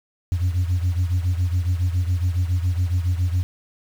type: beating tone pair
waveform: sine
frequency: 87.7 / 94.9 Hz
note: F2 / F#2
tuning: +8 / +44 cents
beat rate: 7.2 Hz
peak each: -18 / -22 dBFS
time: 0.32-3.43 s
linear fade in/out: 0 ms
effects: tanh soft clip ceiling -15 dBFS + 7-bit